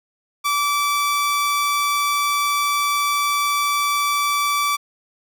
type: tone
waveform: sawtooth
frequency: 1158 Hz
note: D6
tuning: 25 cents flat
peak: -14 dBFS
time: 0.44-4.77 s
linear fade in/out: 20 ms
effects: none